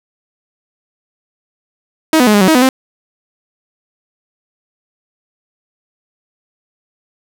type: tone with pitch steps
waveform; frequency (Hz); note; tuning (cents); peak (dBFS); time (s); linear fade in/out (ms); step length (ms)
sawtooth; 317.5 / 249.3 / 211.5 / 204.8 / 187.4 / 317.9 / 250.2 / 262.2; D#4 / B3 / G#3 / G#3 / F#3 / D#4 / B3 / C4; +35 / +16 / +32 / -24 / +22 / +37 / +23 / +4; -3; 2.13-2.69; 2; 70
effects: none